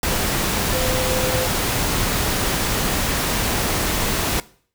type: tone in noise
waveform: sine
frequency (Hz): 513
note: C5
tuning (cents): -34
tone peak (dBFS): -24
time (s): 0.73-1.47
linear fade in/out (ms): 2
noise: pink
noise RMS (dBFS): -21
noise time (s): 0.03-4.4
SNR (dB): -6
effects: noise-tail reverb RT60 0.5 s tail -20 dB re dry